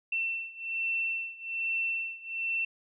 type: beating tone pair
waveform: sine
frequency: 2691 / 2692.2 Hz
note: E7 / E7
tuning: +35 / +36 cents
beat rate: 1.2 Hz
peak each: -32 / -34 dBFS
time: 0.12-2.65 s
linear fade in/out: 5 ms
effects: none